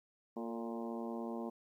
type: harmonic tone with a mistuned harmonic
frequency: 116.3 Hz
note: A#2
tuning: 4 cents flat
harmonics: 2 / 3 / 4 / 5 / 6 / 7 / 8 / 9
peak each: -41 / -45 / -47 / -49 / -51 / -52 / -53 / -54 dBFS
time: 0.36-1.5 s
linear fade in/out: 10 ms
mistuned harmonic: 4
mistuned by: -41 cents
effects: 12-bit